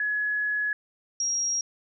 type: tone pair in turn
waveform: sine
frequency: 1691 / 5634 Hz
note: G#6 / F8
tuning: +31 / +14 cents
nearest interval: octave + major sixth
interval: 2083 cents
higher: second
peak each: -24 dBFS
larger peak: neither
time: 0-0.73 / 1.2-1.61 s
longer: first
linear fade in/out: 2 ms
effects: none